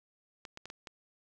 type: clicks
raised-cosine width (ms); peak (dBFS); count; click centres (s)
0.2; -27; 5; 0.452 / 0.574 / 0.656 / 0.701 / 0.872
effects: none